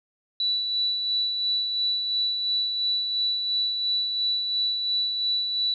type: tone with tremolo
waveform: sine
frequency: 3951 Hz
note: B7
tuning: in tune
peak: -21 dBFS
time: 0.4-5.74 s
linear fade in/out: 2 ms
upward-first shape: sine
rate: 2.9 Hz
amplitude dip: 40%
effects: none